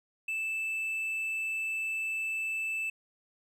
triangle tone, 2637 Hz, E7, in tune, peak -29 dBFS, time 0.28-2.9 s, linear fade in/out 5 ms, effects none

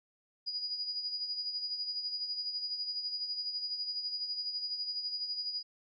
sine tone with tremolo, 4903 Hz, D#8, 26 cents flat, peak -32 dBFS, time 0.46-5.63 s, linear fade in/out 20 ms, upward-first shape sine, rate 12 Hz, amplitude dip 55%, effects none

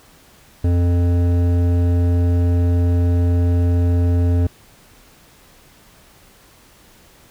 sine tone with hard clipping, 87.31 Hz, F2, in tune, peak -15 dBFS, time 0.64-4.47 s, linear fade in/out 5 ms, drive 12 dB, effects pink hiss -49 dBFS RMS until 7.3 s

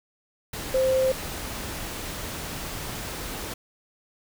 sine tone in noise, 523.3 Hz, C5, in tune, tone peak -19 dBFS, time 0.74-1.12 s, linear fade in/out 5 ms, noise pink, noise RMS -34 dBFS, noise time 0.53-3.54 s, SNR +12 dB, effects none

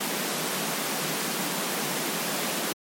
pink high-pass noise, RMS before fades -29 dBFS, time 0-2.73 s, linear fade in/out 10 ms, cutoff 150 Hz, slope 96 dB/octave, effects MP3 64 kbps

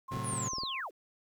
sine tone with vibrato, 1058 Hz, C6, 19 cents sharp, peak -39 dBFS, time 0.08-0.81 s, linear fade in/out 10 ms, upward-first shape triangle, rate 2.1 Hz, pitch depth 25 cents each way
35% pulse chord, F# diminished, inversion first, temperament just, 111 / 133.2 / 185 Hz, A2 / C3 / F#3, +16 / +31 / 0 cents, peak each -37 / -38 / -41 dBFS, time 0.11-0.49 s, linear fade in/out 10 ms
clicks, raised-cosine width 2 ms, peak -30 dBFS, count 6, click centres 0.141 / 0.171 / 0.333 / 0.534 / 0.584 / 0.635 s
sine linear sweep, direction down, 10180 to 250 Hz, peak -35 dBFS, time 0.23-0.91 s, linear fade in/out 50 ms
effects 11-bit

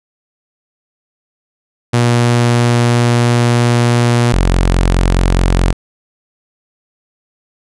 sawtooth tone pair in turn, 119.8 / 44.74 Hz, A#2 / F1, +48 / +43 cents, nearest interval octave + perfect fourth, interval 1705 cents, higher first, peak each -5 dBFS, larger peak neither, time 1.93-4.33 / 4.33-5.73 s, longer first, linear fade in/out 10 ms, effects resampled to 24000 Hz

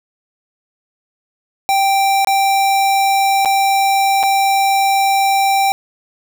square tone with dropouts, 784 Hz, G5, in tune, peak -12 dBFS, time 1.69-5.72 s, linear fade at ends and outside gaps 0 ms, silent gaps 2.247-2.272 / 3.449-3.457 / 4.23-4.235 s, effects none

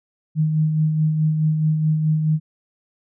sine tone with tremolo, 155.56 Hz, D#3, in tune, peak -14 dBFS, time 0.35-2.4 s, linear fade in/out 50 ms, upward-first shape sine, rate 4.7 Hz, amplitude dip 40%, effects none

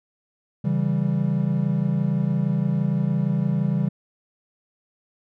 triangle chord, C# diminished, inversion none, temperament equal, 138.59 / 164.81 / 196 Hz, C#3 / E3 / G3, 0 / 0 / 0 cents, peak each -22 / -22 / -22 dBFS, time 0.64-3.89 s, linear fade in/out 10 ms, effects none

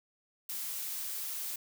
blue noise, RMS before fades -38 dBFS, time 0.49-1.56 s, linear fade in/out 5 ms, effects none

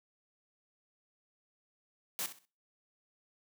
white noise with echo, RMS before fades -36 dBFS, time 2.19-2.26 s, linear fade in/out 0 ms, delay 64 ms, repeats 3, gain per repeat -12 dB, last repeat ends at 2.452 s, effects noise-tail reverb RT60 0.4 s tail -26 dB re dry + high-pass 150 Hz 12 dB/octave

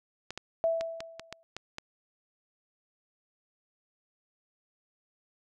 clicks, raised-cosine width 0.2 ms, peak -20 dBFS, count 8, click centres 0.306 / 0.376 / 0.81 / 1.005 / 1.196 / 1.326 / 1.566 / 1.784 s
sine tone with exponential decay, 659.3 Hz, E5, in tune, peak -22 dBFS, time 0.64-1.43 s, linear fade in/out 0 ms, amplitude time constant 170 ms
effects none

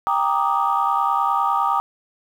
sine chord, Eb major seventh, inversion first, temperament equal with one note detuned, 791.3 / 932.3 / 1174.7 / 1244.5 Hz, G5 / Bb5 / D6 / Eb6, +16 / 0 / 0 / 0 cents, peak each -22 dBFS, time 0.07-1.8 s, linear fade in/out 0 ms, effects tanh soft clip ceiling -8 dBFS + 8-bit

